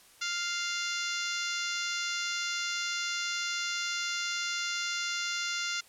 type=harmonic tone; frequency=698 Hz; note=F5; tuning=1 cent flat; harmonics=2 / 3 / 4 / 5 / 6 / 7 / 8 / 9 / 10; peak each=-36 / -38 / -39 / -40 / -41 / -41 / -42 / -43 / -43 dBFS; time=0.21-5.81 s; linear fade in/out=10 ms; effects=white hiss -58 dBFS RMS until 5.88 s + low-pass 12000 Hz 12 dB/octave